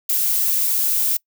violet noise, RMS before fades -19 dBFS, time 0.09-1.17 s, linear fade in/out 5 ms, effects noise-tail reverb RT60 0.1 s tail -25 dB re dry

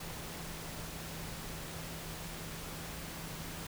sine tone in noise, 163.2 Hz, E3, 17 cents flat, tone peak -48 dBFS, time 0-3.67 s, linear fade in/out 5 ms, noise pink, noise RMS -44 dBFS, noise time 0-3.67 s, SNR -7 dB, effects none

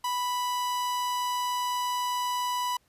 45% pulse tone, 987.8 Hz, B5, in tune, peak -27 dBFS, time 0.04-2.77 s, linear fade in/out 5 ms, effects pink hiss -68 dBFS RMS until 2.88 s + resampled to 32000 Hz

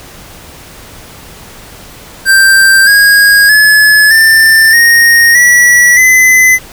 square tone with pitch steps, 1572 / 1639.7 / 1710.3 / 1784 / 1860.8 / 1941 / 2025 Hz, G6 / G#6 / A6 / A6 / A#6 / B6 / B6, +4 / -23 / -50 / +23 / -4 / -31 / +43 cents, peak -3 dBFS, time 2.25-6.59 s, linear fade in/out 50 ms, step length 620 ms, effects pink hiss -32 dBFS RMS until 6.72 s

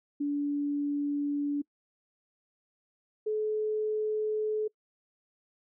sine tone pair in turn, 288.2 / 429.3 Hz, D4 / A4, -33 / -43 cents, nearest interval perfect fifth, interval 690 cents, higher second, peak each -27 dBFS, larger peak neither, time 0.2-1.62 / 3.26-4.68 s, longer neither, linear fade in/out 10 ms, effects noise-tail reverb RT60 0.1 s tail -25 dB re dry

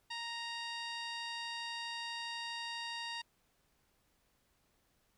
15% pulse tone with low-pass filter, 932.3 Hz, A#5, in tune, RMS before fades -42 dBFS, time 0.1-3.22 s, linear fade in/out 10 ms, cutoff 5400 Hz, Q 2.7, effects pink hiss -75 dBFS RMS until 5.17 s

